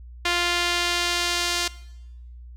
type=tone with band-pass filter sweep; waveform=sawtooth; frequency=349.2 Hz; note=F4; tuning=in tune; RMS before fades=-24 dBFS; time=0.25-1.68 s; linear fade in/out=5 ms; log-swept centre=2900 to 4800 Hz; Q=0.97; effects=noise-tail reverb RT60 0.9 s tail -19 dB re dry + added 60 Hz sine -39 dBFS peak until 2.56 s